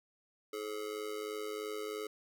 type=tone with amplitude modulation; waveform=square; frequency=426.1 Hz; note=G#4; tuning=44 cents sharp; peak=-35 dBFS; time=0.53-2.07 s; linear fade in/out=5 ms; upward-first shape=sine; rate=103 Hz; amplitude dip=80%; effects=none